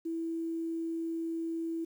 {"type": "tone with quantisation", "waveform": "sine", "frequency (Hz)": 329.6, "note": "E4", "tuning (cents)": 0, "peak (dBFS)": -32, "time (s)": [0.05, 1.85], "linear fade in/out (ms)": 10, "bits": 10, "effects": []}